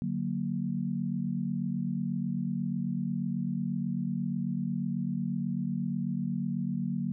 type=chord; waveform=sine; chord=D augmented; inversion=none; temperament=equal; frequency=146.83 / 185 / 233.1 Hz; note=D3 / F#3 / A#3; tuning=0 / 0 / 0 cents; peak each=-35 / -32 / -33 dBFS; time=0.02-7.12 s; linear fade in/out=0 ms; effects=none